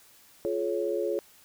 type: chord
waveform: sine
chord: Db major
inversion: first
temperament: equal with one note detuned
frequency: 349.2 / 425.7 / 554.4 Hz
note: F4 / Ab4 / Db5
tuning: 0 / +43 / 0 cents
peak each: -31 / -30 / -31 dBFS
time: 0.45-1.19 s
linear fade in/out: 0 ms
effects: white hiss -57 dBFS RMS until 1.44 s